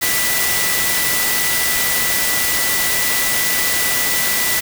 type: tone in noise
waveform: sine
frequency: 1975.5 Hz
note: B6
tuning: in tune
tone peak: -22 dBFS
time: 0.01-4.61 s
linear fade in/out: 20 ms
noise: white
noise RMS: -18 dBFS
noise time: 0.01-4.61 s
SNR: -7 dB
effects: none